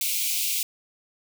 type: high-pass noise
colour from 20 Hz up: white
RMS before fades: -26 dBFS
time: 0.01-0.63 s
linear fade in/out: 2 ms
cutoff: 2200 Hz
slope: 96 dB/octave
effects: none